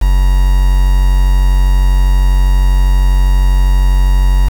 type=tone with quantisation; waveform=triangle; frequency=46.25 Hz; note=F#1; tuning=in tune; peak=-4 dBFS; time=0.01-4.49 s; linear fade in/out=10 ms; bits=4; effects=none